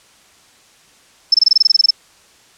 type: tone bursts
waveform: sine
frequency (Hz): 5274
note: E8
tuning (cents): 0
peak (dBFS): -5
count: 13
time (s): 1.32-1.907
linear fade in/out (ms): 5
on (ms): 23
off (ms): 24
effects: white hiss -49 dBFS RMS until 2.57 s + low-pass 8000 Hz 12 dB/octave